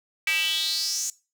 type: tone with high-pass filter sweep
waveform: square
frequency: 176.8 Hz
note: F3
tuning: 22 cents sharp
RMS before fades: -26 dBFS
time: 0.27-1.1 s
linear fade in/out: 2 ms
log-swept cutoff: 2300 to 6900 Hz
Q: 6.3
effects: noise-tail reverb RT60 0.3 s tail -21 dB re dry